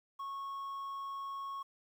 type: tone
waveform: triangle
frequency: 1100 Hz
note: C#6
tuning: 14 cents flat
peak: -37 dBFS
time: 0.19-1.63 s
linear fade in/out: 10 ms
effects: 11-bit